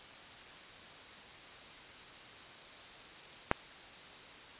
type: click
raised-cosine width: 0.5 ms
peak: -10 dBFS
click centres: 3.514 s
effects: white hiss -51 dBFS RMS until 4.59 s + resampled to 8000 Hz